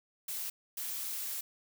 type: noise bursts at uneven times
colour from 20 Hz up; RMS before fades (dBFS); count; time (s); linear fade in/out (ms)
blue; -38; 2; 0.28-0.5 / 0.77-1.41; 5
effects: none